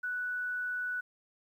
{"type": "tone", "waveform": "sine", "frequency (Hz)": 1481, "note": "F#6", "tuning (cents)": 1, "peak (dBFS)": -32, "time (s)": [0.03, 1.01], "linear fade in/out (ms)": 10, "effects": ["11-bit"]}